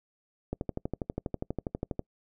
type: click train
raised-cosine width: 2 ms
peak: -18 dBFS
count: 19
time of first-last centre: 0.53-1.993 s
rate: 12.3 Hz
effects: noise-tail reverb RT60 0.1 s tail -26 dB re dry